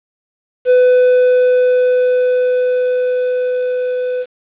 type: tone with level ramp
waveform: triangle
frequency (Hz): 501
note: B4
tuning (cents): +25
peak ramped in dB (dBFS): -4 to -14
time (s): 0.65-4.26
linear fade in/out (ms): 50
effects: resampled to 8000 Hz + 7-bit